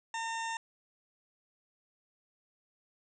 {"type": "harmonic tone", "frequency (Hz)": 909, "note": "A#5", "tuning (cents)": -44, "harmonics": [1, 2, 3, 4, 6, 7, 8, 9], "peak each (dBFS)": [-36, -40, -45, -47, -51, -51, -50, -54], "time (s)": [0.14, 0.57], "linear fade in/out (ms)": 2, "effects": []}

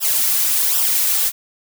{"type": "noise with flanger", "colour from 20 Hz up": "blue", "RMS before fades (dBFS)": -17, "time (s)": [0, 1.32], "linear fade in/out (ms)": 50, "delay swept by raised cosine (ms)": [0.45, 3.25], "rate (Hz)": 1.3, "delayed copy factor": -0.65, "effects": []}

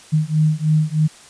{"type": "beating tone pair", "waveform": "sine", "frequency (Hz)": [153.3, 156.5], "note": ["D#3", "D#3"], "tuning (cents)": [-25, 10], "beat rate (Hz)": 3.2, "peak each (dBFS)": -17, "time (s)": [0.12, 1.08], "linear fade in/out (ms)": 20, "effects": ["white hiss -44 dBFS RMS until 1.29 s", "resampled to 22050 Hz"]}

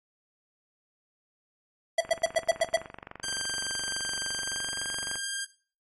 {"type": "tone bursts", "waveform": "square", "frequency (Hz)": 659.3, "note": "E5", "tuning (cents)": 0, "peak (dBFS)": -21, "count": 7, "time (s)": [1.98, 2.763], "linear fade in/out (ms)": 5, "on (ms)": 27, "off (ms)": 99}
{"type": "click train", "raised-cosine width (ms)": 0.5, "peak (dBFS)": -26, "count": 74, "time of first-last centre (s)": [2.05, 5.156], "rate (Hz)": 23.5}
{"type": "tone with pitch glide", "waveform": "10% pulse", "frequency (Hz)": [1580, 1599.3], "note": ["G6", "G6"], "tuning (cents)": [13, 34], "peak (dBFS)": -23, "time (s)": [3.23, 5.45], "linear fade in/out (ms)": 10, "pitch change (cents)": 21, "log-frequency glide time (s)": [4.35, 4.82]}
{"effects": ["noise-tail reverb RT60 0.4 s tail -17 dB re dry", "AAC 32 kbps"]}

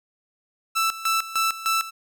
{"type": "tone with tremolo", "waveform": "sawtooth", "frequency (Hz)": 1324, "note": "E6", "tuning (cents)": 7, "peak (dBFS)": -16, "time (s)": [0.75, 1.91], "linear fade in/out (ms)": 20, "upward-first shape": "square", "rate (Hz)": 3.3, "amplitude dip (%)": 80, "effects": []}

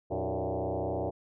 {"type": "tone with frequency modulation", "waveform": "sine", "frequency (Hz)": 110, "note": "A2", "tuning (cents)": 0, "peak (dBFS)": -29, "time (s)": [0.1, 1.11], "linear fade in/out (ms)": 20, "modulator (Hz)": 94.7, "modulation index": 7.1, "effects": []}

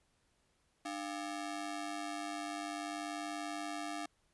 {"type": "ring-modulated tone", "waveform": "sawtooth", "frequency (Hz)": 498.5, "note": "B4", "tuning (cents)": 16, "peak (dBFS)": -32, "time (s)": [0.85, 4.06], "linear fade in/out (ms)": 5, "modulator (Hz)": 199, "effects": ["pink hiss -75 dBFS RMS until 4.33 s", "resampled to 24000 Hz"]}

